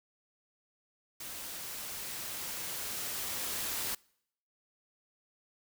white noise with level ramp, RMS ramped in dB -43 to -35 dBFS, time 1.2-3.95 s, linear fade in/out 5 ms, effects noise-tail reverb RT60 0.7 s tail -26 dB re dry

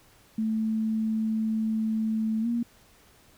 sine tone with pitch glide, 220 to 235.8 Hz, A3 to A#3, 0 to +20 cents, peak -24 dBFS, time 0.38-2.63 s, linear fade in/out 5 ms, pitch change +120 cents, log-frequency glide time 2.41-2.47 s, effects pink hiss -58 dBFS RMS until 3.37 s

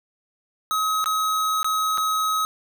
square tone with dropouts, 1273 Hz, D#6, 39 cents sharp, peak -21 dBFS, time 0.71-2.45 s, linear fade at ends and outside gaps 0 ms, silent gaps 1.042-1.059 / 1.63-1.645 / 1.975-1.981 s, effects none

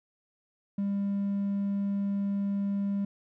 triangle tone, 199.7 Hz, G3, 32 cents sharp, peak -24 dBFS, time 0.78-3.05 s, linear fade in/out 5 ms, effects tanh soft clip ceiling -21 dBFS

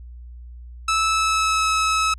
sawtooth tone with pitch glide, 1309 to 1293.2 Hz, E6 to E6, -13 to -34 cents, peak -14 dBFS, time 0.88-2.14 s, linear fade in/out 5 ms, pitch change -21 cents, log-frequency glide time 1.07-1.69 s, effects added 60 Hz sine -36 dBFS peak until 2.18 s + resampled to 22050 Hz

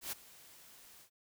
white noise with ADSR envelope, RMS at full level -38 dBFS, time 0.01-1.1 s, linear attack 110 ms, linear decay 15 ms, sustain -20 dB, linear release 85 ms, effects none

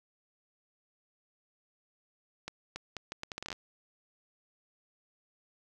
accelerating click train, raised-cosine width 0.2 ms, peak -21 dBFS, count 13, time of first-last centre 2.48-3.528 s, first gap 280 ms, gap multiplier 0.74, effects none

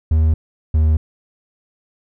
triangle tone pair in turn, 79 / 78 Hz, D#2 / D#2, +27 / +5 cents, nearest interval unison, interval 22 cents, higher first, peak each -9 dBFS, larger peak neither, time 0.11-0.34 / 0.74-0.97 s, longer neither, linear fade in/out 5 ms, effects none

